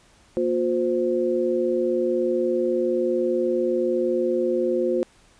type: tone cluster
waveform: sine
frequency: 236.8 / 357.9 / 518 Hz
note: A#3 / F4 / C5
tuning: +27 / +42 / -17 cents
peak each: -28 / -22 / -24 dBFS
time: 0.37-5.03 s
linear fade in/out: 0 ms
effects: pink hiss -56 dBFS RMS until 5.39 s + resampled to 22050 Hz